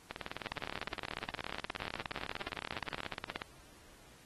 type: two click trains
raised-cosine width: 0.3 ms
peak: -23 / -21 dBFS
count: 58 / 51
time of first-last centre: 0.11-3.033 / 0.46-3.419 s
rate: 19.5 / 16.9 Hz
effects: pink hiss -60 dBFS RMS until 4.25 s + AAC 32 kbps